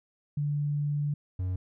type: tone pair in turn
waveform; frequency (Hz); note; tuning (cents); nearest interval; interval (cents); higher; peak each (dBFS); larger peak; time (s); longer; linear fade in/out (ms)
sine / triangle; 146.1 / 92.04; D3 / F#2; -9 / -9; minor sixth; 800; first; -26; neither; 0.37-1.14 / 1.39-1.56; first; 5
effects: none